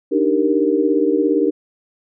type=chord; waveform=sine; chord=Eb major seventh; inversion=third; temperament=equal; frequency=293.7 / 311.1 / 392 / 466.2 Hz; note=D4 / Eb4 / G4 / Bb4; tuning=0 / 0 / 0 / 0 cents; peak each=-19 dBFS; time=0.11-1.51 s; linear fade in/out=20 ms; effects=none